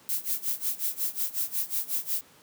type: noise with tremolo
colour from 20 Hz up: violet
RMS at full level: -27 dBFS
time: 0.09-2.21 s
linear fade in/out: 0 ms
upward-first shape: sine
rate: 5.5 Hz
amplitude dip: 90%
effects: pink hiss -56 dBFS RMS until 2.42 s + high-pass 150 Hz 12 dB/octave